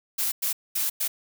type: noise bursts at uneven times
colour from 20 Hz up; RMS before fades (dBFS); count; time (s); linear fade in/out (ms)
blue; -26; 4; 0.18-0.32 / 0.42-0.53 / 0.75-0.9 / 1-1.08; 10
effects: none